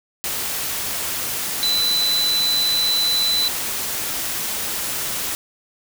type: tone in noise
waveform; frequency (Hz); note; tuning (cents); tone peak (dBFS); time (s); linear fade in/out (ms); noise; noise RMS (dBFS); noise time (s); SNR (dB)
sine; 4000; B7; +21; -17; 1.63-3.48; 0; white; -25; 0.24-5.35; +5
effects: none